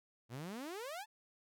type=exponential sweep; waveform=sawtooth; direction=up; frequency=110 to 906 Hz; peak=-39 dBFS; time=0.29-1.06 s; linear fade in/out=50 ms; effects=none